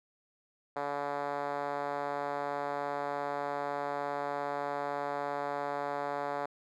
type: tone with band-pass filter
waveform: 5% pulse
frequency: 143.3 Hz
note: D3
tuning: 42 cents flat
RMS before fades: -35 dBFS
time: 0.76-6.46 s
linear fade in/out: 5 ms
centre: 670 Hz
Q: 1.4
effects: none